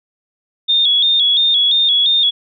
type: tone with vibrato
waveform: sine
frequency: 3499 Hz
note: A7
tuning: 10 cents flat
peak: -10 dBFS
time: 0.68-2.31 s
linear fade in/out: 20 ms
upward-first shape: square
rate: 2.9 Hz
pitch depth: 68 cents each way
effects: none